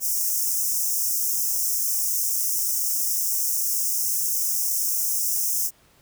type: high-pass noise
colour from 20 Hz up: white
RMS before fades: -24 dBFS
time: 0-5.71 s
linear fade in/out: 50 ms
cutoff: 5300 Hz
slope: 96 dB/octave
effects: pink hiss -58 dBFS RMS until 6.01 s